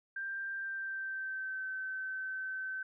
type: tone with pitch glide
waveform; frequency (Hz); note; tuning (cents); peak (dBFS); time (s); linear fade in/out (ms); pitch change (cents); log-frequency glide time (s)
sine; 1582 to 1535.2; G6 to G6; +15 to -37; -36; 0.16-2.83; 5; -52; 0.55-1.66
effects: none